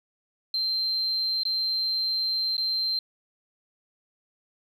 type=tone with dropouts; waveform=sine; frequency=4136 Hz; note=C8; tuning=21 cents flat; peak=-23 dBFS; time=0.54-2.99 s; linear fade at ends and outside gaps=2 ms; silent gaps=1.434-1.452 / 2.568-2.579 s; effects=tanh soft clip ceiling -19 dBFS